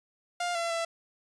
sawtooth tone with pitch steps, 703 / 677 / 668 Hz, F5 / E5 / E5, +11 / +46 / +23 cents, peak -25 dBFS, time 0.4-0.85 s, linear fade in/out 5 ms, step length 150 ms, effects resampled to 22050 Hz

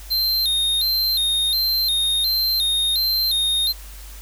square tone with vibrato, 3910 Hz, B7, 18 cents flat, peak -18 dBFS, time 0.1-3.73 s, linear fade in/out 20 ms, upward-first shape square, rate 1.4 Hz, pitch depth 96 cents each way, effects added 50 Hz sine -36 dBFS peak until 4.21 s + white hiss -43 dBFS RMS until 4.21 s

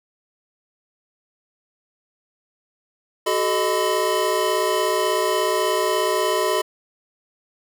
square tone cluster, 376.4 / 432.9 / 617 / 1009 Hz, F#4 / A4 / D#5 / B5, +30 / -28 / -15 / +37 cents, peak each -25 dBFS, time 3.26-6.62 s, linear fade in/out 10 ms, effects none

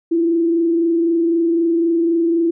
sine tone with frequency modulation, 334.8 Hz, E4, 27 cents sharp, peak -13 dBFS, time 0.11-2.51 s, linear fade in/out 10 ms, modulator 23.9 Hz, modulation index 0.36, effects none

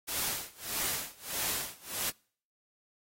white noise with tremolo, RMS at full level -32 dBFS, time 0.07-2.11 s, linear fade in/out 20 ms, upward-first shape sine, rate 1.6 Hz, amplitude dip 95%, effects noise-tail reverb RT60 0.5 s tail -26 dB re dry + AAC 48 kbps

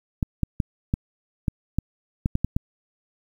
clicks, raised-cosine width 5 ms, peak -9 dBFS, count 10, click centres 0.228 / 0.433 / 0.602 / 0.939 / 1.482 / 1.786 / 2.259 / 2.354 / 2.446 / 2.565 s, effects 8-bit

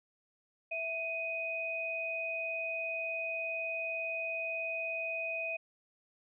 sine tone pair together, 659.3 / 2499 Hz, E5 / D#7, 0 / +7 cents, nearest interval octave + major seventh, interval 2307 cents, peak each -39 / -35 dBFS, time 0.71-5.57 s, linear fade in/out 10 ms, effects none

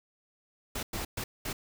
pink noise bursts at uneven times, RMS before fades -35 dBFS, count 4, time 0.75-0.83 / 0.93-1.05 / 1.17-1.24 / 1.45-1.53 s, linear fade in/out 5 ms, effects none

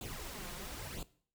pink noise with flanger, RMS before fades -44 dBFS, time 0.01-1.03 s, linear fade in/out 2 ms, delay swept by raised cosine 0.26 to 5.76 ms, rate 1 Hz, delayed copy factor +0.75, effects noise-tail reverb RT60 0.5 s tail -19 dB re dry

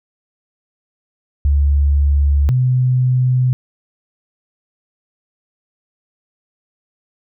sine tone pair in turn, 71.3 / 127.04 Hz, C#2 / B2, +49 / +49 cents, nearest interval minor seventh, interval 1000 cents, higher second, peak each -10 / -11 dBFS, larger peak first, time 1.45-2.49 / 2.49-3.53 s, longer neither, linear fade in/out 0 ms, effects none

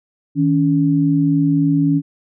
sine tone pair together, 158.1 / 281.7 Hz, D#3 / C#4, +28 / +28 cents, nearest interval minor seventh, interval 1000 cents, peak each -16 / -14 dBFS, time 0.35-2.02 s, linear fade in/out 50 ms, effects none

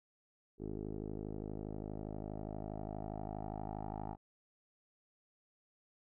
10% pulse tone with low-pass filter sweep, 52.4 Hz, G#1, 16 cents sharp, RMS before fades -43 dBFS, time 0.58-4.17 s, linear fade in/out 50 ms, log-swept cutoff 410 to 850 Hz, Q 4, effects none

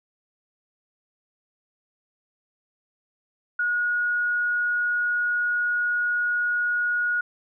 sine tone, 1448 Hz, F#6, 38 cents flat, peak -21 dBFS, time 3.59-7.21 s, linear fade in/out 5 ms, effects none

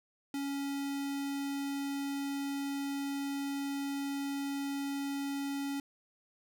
square tone with notch filter, 279.1 Hz, C#4, 12 cents sharp, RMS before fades -36 dBFS, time 0.34-5.8 s, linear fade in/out 2 ms, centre 1100 Hz, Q 1.9, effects none

